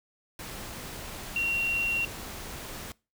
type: tone in noise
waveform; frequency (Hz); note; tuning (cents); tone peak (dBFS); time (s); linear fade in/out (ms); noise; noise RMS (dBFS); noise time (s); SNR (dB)
sine; 2747; F7; -29; -25; 1.36-2.05; 2; pink; -40; 0.39-2.92; +12
effects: noise-tail reverb RT60 0.3 s tail -23 dB re dry